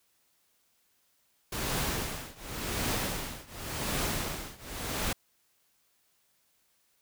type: noise with tremolo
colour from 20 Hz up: pink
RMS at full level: -30 dBFS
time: 1.52-5.13 s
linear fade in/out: 5 ms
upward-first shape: triangle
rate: 0.9 Hz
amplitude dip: 95%
effects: white hiss -71 dBFS RMS until 7.01 s